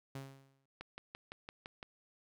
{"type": "tone with exponential decay", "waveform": "sawtooth", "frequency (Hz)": 135.8, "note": "C#3", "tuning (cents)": -35, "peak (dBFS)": -37, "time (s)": [0.15, 0.66], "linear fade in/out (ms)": 5, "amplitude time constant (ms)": 110}
{"type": "click train", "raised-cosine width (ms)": 0.3, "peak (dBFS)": -29, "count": 7, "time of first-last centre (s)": [0.81, 1.829], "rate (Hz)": 5.89}
{"effects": []}